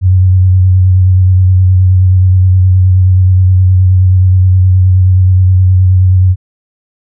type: tone with vibrato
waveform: sine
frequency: 92.6 Hz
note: F#2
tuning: 2 cents sharp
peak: -3 dBFS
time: 0.01-6.36 s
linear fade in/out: 50 ms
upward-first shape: sine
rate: 9.5 Hz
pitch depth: 27 cents each way
effects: none